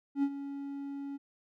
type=tone with ADSR envelope; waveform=triangle; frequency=279.7 Hz; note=C#4; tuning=16 cents sharp; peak=-22 dBFS; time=0.15-1.18 s; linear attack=80 ms; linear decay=60 ms; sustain=-13 dB; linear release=24 ms; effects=none